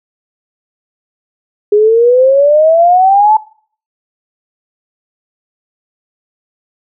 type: exponential sweep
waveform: sine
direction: up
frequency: 410 to 880 Hz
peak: -4 dBFS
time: 1.72-3.37 s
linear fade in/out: 5 ms
effects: noise-tail reverb RT60 0.5 s tail -21 dB re dry